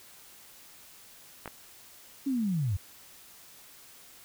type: clicks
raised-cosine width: 0.5 ms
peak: -23 dBFS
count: 2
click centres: 1.458 / 1.477 s
type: linear sweep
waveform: sine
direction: down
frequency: 283.4 to 84.1 Hz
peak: -26 dBFS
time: 2.26-2.77 s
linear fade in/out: 10 ms
effects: white hiss -53 dBFS RMS until 4.24 s